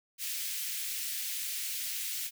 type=high-pass noise; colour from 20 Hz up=white; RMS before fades=-36 dBFS; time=0.18-2.31 s; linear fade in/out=50 ms; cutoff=2000 Hz; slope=24 dB/octave; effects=none